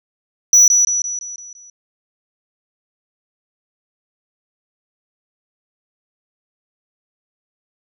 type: tone with echo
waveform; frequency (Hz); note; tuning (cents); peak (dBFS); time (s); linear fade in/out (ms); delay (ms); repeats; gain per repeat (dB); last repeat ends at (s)
sine; 5900; F#8; -6; -3; 0.53-0.68; 2; 170; 6; -6; 1.7
effects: tanh soft clip ceiling -5 dBFS